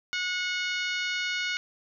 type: harmonic tone with a mistuned harmonic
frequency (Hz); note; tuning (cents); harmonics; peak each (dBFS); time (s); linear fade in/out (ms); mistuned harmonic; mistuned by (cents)
729; F#5; -26; 2 / 3 / 4 / 5 / 6 / 7 / 8 / 9; -32 / -32 / -35 / -38 / -39 / -44 / -45 / -46; 0.13-1.57; 0; 8; -22
effects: none